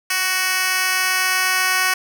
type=tone with high-pass filter sweep; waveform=10% pulse; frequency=371.9 Hz; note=F#4; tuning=9 cents sharp; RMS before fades=-19 dBFS; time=0.1-1.94 s; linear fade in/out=5 ms; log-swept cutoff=2000 to 1300 Hz; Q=0.72; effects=none